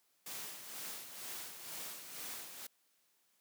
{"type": "noise with tremolo", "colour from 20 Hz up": "white", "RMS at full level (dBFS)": -44, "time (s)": [0.26, 2.67], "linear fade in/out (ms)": 5, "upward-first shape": "sine", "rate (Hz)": 2.1, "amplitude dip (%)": 55, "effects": ["white hiss -75 dBFS RMS until 3.4 s", "high-pass 150 Hz 12 dB/octave"]}